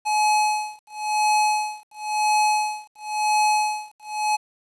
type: tone with tremolo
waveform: square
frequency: 849 Hz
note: G#5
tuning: 38 cents sharp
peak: -17 dBFS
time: 0.05-4.37 s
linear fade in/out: 20 ms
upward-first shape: sine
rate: 0.96 Hz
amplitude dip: 100%
effects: resampled to 24000 Hz + 9-bit